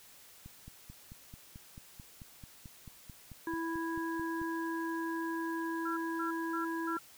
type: click train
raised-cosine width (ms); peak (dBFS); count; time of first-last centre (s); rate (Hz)
5; -36; 19; 0.46-4.416; 4.55
type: harmonic tone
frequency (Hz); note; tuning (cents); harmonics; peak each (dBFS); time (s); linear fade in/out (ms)
329.6; E4; 0; 1 / 3 / 5; -35 / -40 / -42; 3.47-6.97; 2
type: tone bursts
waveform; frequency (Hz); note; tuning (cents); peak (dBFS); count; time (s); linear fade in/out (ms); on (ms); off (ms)
sine; 1358; F6; -49; -36; 4; 5.85-6.99; 10; 120; 220
effects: white hiss -57 dBFS RMS until 7.17 s